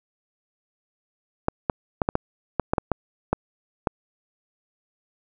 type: clicks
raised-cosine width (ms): 1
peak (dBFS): -6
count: 11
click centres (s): 1.484 / 1.698 / 2.018 / 2.089 / 2.154 / 2.597 / 2.735 / 2.782 / 2.917 / 3.33 / 3.872
effects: none